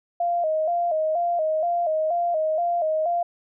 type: tone with vibrato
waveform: sine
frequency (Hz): 659.3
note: E5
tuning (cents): 0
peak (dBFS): -20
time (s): 0.2-3.23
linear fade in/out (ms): 5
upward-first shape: square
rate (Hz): 2.1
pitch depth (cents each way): 88
effects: none